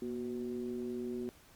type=ring-modulated tone; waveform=triangle; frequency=65.2 Hz; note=C2; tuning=5 cents flat; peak=-31 dBFS; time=0.02-1.29 s; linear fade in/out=0 ms; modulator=305 Hz; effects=pink hiss -61 dBFS RMS until 1.55 s + Opus 48 kbps